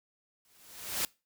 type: noise with exponential growth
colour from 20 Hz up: white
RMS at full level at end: -29 dBFS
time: 0.45-1.05 s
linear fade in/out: 1 ms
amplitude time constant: 130 ms
effects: noise-tail reverb RT60 0.3 s tail -24 dB re dry